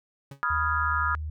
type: tone with exponential decay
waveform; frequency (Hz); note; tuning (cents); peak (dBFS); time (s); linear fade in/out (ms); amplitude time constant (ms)
40% pulse; 138.59; C#3; 0; -36; 0.31-0.43; 5; 24
type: chord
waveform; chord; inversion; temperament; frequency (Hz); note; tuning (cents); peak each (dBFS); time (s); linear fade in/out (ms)
sine; F half-diminished seventh; second; equal; 987.8 / 1244.5 / 1396.9 / 1661.2; Cb6 / Eb6 / F6 / Ab6; 0 / 0 / 0 / 0; -32 / -27 / -28 / -32; 0.43-1.15; 0
type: tone with pitch glide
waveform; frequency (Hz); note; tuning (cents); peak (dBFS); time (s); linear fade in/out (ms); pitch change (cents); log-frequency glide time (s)
sine; 77.78 to 76.89; D#2 to D#2; 0 to -20; -30; 0.5-1.3; 5; -20; 0.68-0.87
effects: none